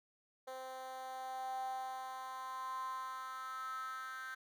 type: tone with high-pass filter sweep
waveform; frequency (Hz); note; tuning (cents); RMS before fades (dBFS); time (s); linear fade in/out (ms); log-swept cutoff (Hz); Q
10% pulse; 260.1; C4; -10; -44; 0.47-4.35; 10; 590 to 1500; 8.4
effects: none